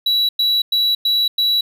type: tone bursts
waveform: triangle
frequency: 3919 Hz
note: B7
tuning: 14 cents flat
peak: -12 dBFS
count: 5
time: 0.06-1.61 s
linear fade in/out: 5 ms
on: 230 ms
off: 100 ms
effects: none